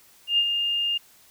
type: tone with ADSR envelope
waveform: sine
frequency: 2817 Hz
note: F7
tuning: 14 cents sharp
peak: -16 dBFS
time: 0.27-0.98 s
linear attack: 110 ms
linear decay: 60 ms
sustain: -6 dB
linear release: 10 ms
effects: white hiss -55 dBFS RMS until 1.3 s